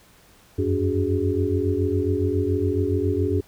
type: tone cluster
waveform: sine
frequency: 88.3 / 95.5 / 285.4 / 373.4 / 417.7 Hz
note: F2 / G2 / D4 / F#4 / G#4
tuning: +20 / -45 / -49 / +16 / +10 cents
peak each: -26 dBFS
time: 0.58-3.41 s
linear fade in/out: 10 ms
effects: pink hiss -54 dBFS RMS until 3.47 s